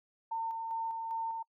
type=tone with tremolo; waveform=sine; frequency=906 Hz; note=A#5; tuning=50 cents flat; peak=-32 dBFS; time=0.31-1.43 s; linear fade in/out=10 ms; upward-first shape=square; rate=2.5 Hz; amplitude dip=30%; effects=noise-tail reverb RT60 0.1 s tail -26 dB re dry